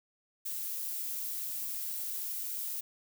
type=noise; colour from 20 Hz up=violet; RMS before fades=-37 dBFS; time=0.45-2.81 s; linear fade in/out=10 ms; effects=none